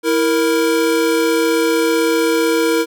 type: tone pair together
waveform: square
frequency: 327.9 / 466.2 Hz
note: E4 / A#4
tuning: -9 / 0 cents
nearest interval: tritone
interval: 609 cents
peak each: -17 / -16 dBFS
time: 0.03-2.86 s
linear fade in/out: 50 ms
effects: none